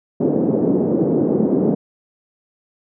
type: band-pass noise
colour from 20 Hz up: white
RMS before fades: -17 dBFS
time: 0.2-1.75 s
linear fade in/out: 10 ms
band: 170 to 420 Hz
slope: 24 dB/octave
effects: none